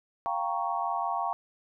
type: chord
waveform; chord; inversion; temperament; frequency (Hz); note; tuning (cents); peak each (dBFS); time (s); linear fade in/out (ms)
sine; G half-diminished seventh; third; equal; 698.5 / 784 / 932.3 / 1108.7; F5 / G5 / Bb5 / Db6; 0 / 0 / 0 / 0; -33; 0.26-1.33; 0
effects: none

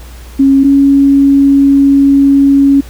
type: tone pair in turn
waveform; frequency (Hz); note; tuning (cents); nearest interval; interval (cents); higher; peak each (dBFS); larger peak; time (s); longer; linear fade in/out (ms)
sine; 272.6 / 277.5; C#4 / C#4; -29 / +2; unison; 31; second; -3; neither; 0.39-0.64 / 0.64-2.81; second; 10
effects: added 60 Hz sine -28 dBFS peak until 2.89 s + pink hiss -37 dBFS RMS until 2.89 s

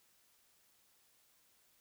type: silence
effects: white hiss -71 dBFS RMS until 1.8 s

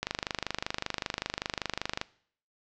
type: click train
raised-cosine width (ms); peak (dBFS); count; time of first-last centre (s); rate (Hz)
0.2; -12; 51; 0.03-2.014; 25.2
effects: noise-tail reverb RT60 0.6 s tail -21 dB re dry + low-pass 6000 Hz 12 dB/octave

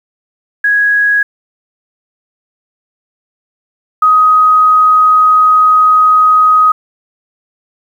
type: tone pair in turn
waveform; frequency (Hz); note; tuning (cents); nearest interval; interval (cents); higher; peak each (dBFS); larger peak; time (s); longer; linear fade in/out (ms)
sine; 1661.2 / 1256; G#6 / D#6; 0 / +16; perfect fourth; 484; first; -7 / -4; second; 0.64-1.23 / 4.02-6.72; second; 5
effects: 7-bit

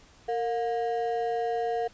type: ring-modulated tone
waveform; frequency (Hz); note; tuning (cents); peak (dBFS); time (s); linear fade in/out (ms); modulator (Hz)
triangle; 587.3; D5; 0; -21; 0.28-1.88; 10; 127
effects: pink hiss -56 dBFS RMS until 1.93 s + resampled to 16000 Hz

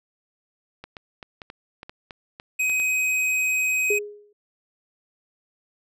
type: clicks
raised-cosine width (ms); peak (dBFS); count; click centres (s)
0.3; -22; 11; 0.84 / 0.968 / 1.228 / 1.418 / 1.501 / 1.831 / 1.895 / 2.108 / 2.399 / 2.697 / 2.799
type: tone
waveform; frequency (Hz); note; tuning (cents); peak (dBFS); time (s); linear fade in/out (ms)
square; 2521; D#7; +22; -21; 2.59-3.99; 10
type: tone with exponential decay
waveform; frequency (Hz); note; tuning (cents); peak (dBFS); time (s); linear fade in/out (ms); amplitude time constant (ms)
sine; 414.4; G#4; -4; -19; 3.9-4.33; 5; 93
effects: low-pass 12000 Hz 12 dB/octave

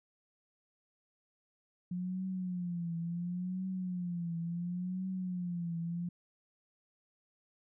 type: tone with vibrato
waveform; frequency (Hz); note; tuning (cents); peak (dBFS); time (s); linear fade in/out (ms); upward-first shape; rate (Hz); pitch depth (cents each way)
sine; 177.4; F3; +27; -34; 1.91-6.09; 5; triangle; 0.71; 110
effects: none

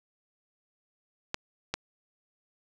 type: clicks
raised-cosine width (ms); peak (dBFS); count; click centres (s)
0.2; -12; 2; 1.344 / 1.74
effects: none

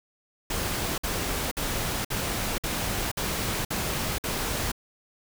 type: noise bursts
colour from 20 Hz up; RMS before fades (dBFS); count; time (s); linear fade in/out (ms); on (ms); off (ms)
pink; -29; 8; 0.5-4.718; 5; 480; 54
effects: none

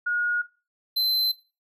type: tone pair in turn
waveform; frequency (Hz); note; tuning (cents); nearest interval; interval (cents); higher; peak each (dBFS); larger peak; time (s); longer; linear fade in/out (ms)
sine / square; 1441 / 4076; F#6 / C8; -46 / -46; octave + tritone; 1800; second; -22; neither; 0.06-0.42 / 0.96-1.32; neither; 10
effects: noise-tail reverb RT60 0.3 s tail -17 dB re dry

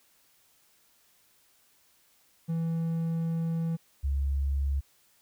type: tone pair in turn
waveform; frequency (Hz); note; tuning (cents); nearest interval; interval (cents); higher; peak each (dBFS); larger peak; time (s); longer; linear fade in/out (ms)
triangle / sine; 164.81 / 69.29; E3 / C#2; 0 / 0; octave + minor third; 1500; first; -25; neither; 2.48-3.77 / 4.03-4.81; first; 20
effects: white hiss -65 dBFS RMS until 5.21 s

